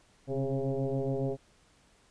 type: tone with frequency modulation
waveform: sine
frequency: 138.59 Hz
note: C#3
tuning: in tune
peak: -28 dBFS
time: 0.27-1.37 s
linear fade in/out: 50 ms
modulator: 135 Hz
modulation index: 3.4
effects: pink hiss -64 dBFS RMS until 2.1 s + resampled to 22050 Hz